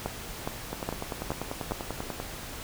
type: two click trains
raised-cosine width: 1 ms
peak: -18 / -15 dBFS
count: 16 / 5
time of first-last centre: 0.73-2.201 / 0.06-1.72 s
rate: 10.2 / 2.41 Hz
effects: pink hiss -40 dBFS RMS until 2.63 s